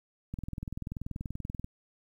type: click train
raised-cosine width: 5 ms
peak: -24 dBFS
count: 28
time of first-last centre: 0.34-1.644 s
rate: 20.7 Hz
effects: 10-bit